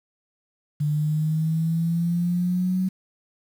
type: exponential sweep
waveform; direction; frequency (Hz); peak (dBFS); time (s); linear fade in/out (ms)
sine; up; 147.6 to 187.6; -20; 0.8-2.89; 10
effects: 8-bit